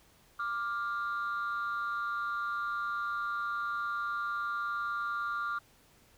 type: ring-modulated tone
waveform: triangle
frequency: 109.9 Hz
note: A2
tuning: 2 cents flat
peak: -25 dBFS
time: 0.39-5.59 s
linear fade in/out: 10 ms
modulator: 1290 Hz
effects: tanh soft clip ceiling -27 dBFS + pink hiss -63 dBFS RMS until 6.17 s